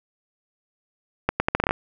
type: accelerating click train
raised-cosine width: 0.5 ms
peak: -4 dBFS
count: 9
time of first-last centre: 1.29-1.709 s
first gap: 110 ms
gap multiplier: 0.77
effects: none